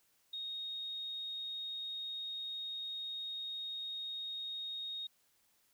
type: tone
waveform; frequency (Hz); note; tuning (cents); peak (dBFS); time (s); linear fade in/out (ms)
sine; 3729; A#7; 0; -39; 0.33-5.07; 5
effects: white hiss -73 dBFS RMS until 5.73 s